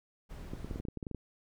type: noise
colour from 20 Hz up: brown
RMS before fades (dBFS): -44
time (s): 0.29-0.81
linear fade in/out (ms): 20
type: clicks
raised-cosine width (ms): 3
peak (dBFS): -26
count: 12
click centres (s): 0.535 / 0.646 / 0.711 / 0.759 / 0.8 / 0.852 / 0.885 / 0.973 / 1.028 / 1.068 / 1.113 / 1.147
effects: none